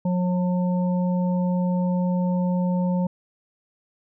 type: harmonic tone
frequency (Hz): 180.2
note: F#3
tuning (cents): -45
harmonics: 1 / 3 / 5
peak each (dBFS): -20 / -30 / -34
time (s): 0.05-3.07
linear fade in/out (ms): 5
effects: none